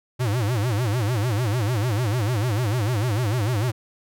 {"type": "tone with vibrato", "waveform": "square", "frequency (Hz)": 113.2, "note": "A2", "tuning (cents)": 50, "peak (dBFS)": -21, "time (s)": [0.19, 3.72], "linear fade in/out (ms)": 20, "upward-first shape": "sine", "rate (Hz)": 6.7, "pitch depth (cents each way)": 230, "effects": []}